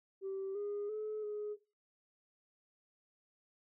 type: tone with pitch steps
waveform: sine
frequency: 387.2 / 410 / 428.8 / 419 Hz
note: G4 / G#4 / A4 / G#4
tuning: -21 / -22 / -45 / +15 cents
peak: -36 dBFS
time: 0.21-1.57 s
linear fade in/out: 50 ms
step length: 340 ms
effects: noise-tail reverb RT60 0.3 s tail -18 dB re dry + tanh soft clip ceiling -34 dBFS